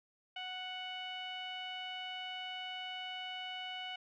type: tone with low-pass filter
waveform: sawtooth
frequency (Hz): 740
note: F#5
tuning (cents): 0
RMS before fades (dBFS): -43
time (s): 0.36-3.96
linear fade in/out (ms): 5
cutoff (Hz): 2800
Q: 8.8
effects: none